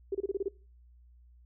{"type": "tone bursts", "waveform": "sine", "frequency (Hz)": 392, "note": "G4", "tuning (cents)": 0, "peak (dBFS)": -28, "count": 7, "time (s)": [0.12, 0.484], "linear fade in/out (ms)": 5, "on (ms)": 28, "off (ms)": 28, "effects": ["noise-tail reverb RT60 0.4 s tail -24 dB re dry", "added 60 Hz sine -55 dBFS peak until 1.45 s"]}